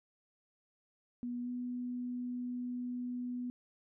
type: tone with pitch glide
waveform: sine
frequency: 243.1 to 246.6 Hz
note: B3 to B3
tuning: -27 to -2 cents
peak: -36 dBFS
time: 1.23-3.5 s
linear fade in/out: 0 ms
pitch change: +25 cents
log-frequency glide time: 1.42-1.49 s
effects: none